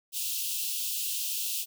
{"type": "high-pass noise", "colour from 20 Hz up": "white", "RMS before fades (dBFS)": -32, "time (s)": [0.12, 1.66], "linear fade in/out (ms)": 50, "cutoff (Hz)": 2600, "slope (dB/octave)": 96, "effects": []}